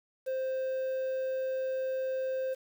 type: tone with quantisation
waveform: triangle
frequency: 523.3 Hz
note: C5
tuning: in tune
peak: -28 dBFS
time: 0.26-2.55 s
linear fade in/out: 20 ms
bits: 9
effects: none